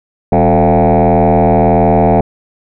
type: tone with frequency modulation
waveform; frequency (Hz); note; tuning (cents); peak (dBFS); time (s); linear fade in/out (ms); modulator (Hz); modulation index
sine; 441.6; A4; +6; -4; 0.32-2.21; 5; 81.5; 4.4
effects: tanh soft clip ceiling -4 dBFS